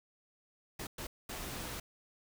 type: noise bursts at uneven times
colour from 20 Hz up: pink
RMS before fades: -42 dBFS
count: 3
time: 0.79-0.87 / 0.98-1.07 / 1.29-1.8 s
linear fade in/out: 5 ms
effects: none